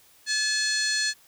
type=harmonic tone with a mistuned harmonic; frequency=860 Hz; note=A5; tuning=40 cents flat; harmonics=2 / 3 / 4 / 5 / 6 / 7 / 8 / 9 / 10; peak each=-27 / -37 / -37 / -27 / -39 / -33 / -36 / -39 / -38 dBFS; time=0.26-1.14 s; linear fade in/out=50 ms; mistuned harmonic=9; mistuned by=-28 cents; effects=white hiss -57 dBFS RMS until 1.27 s